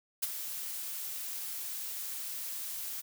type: noise with ADSR envelope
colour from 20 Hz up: blue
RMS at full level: -29 dBFS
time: 0.22-3.02 s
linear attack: 14 ms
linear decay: 26 ms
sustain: -10 dB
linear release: 24 ms
effects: none